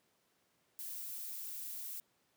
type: noise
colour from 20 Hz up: violet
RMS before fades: -44 dBFS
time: 0.79-2 s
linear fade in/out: 0 ms
effects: pink hiss -75 dBFS RMS until 2.36 s + high-pass 150 Hz 12 dB/octave